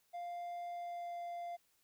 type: tone with pitch glide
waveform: triangle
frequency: 698.5 to 694.1 Hz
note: F5 to F5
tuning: 0 to -11 cents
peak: -39 dBFS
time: 0.13-1.57 s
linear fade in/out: 20 ms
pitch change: -11 cents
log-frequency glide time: 0.7-1.19 s
effects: white hiss -75 dBFS RMS until 1.83 s